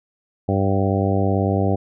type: harmonic tone with a mistuned harmonic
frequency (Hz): 98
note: G2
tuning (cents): 0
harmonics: 1 / 2 / 3 / 4 / 5 / 6 / 7 / 8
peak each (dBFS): -20 / -23 / -25 / -26 / -27 / -28 / -28 / -29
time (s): 0.48-1.76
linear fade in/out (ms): 10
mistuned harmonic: 8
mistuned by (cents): -20
effects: none